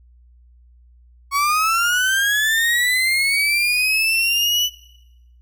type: linear sweep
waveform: 35% pulse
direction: up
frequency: 1106 to 2990 Hz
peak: -14 dBFS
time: 1.31-4.7 s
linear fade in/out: 50 ms
effects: noise-tail reverb RT60 1.0 s tail -22 dB re dry + added 60 Hz sine -47 dBFS peak until 5.41 s